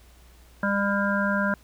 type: harmonic tone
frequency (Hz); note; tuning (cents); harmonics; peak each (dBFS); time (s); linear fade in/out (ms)
200.5; G3; +39; 1 / 3 / 5 / 7 / 8; -25 / -29 / -31 / -28 / -29; 0.63-1.54; 2
effects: added 60 Hz sine -51 dBFS peak until 1.63 s + pink hiss -57 dBFS RMS until 1.63 s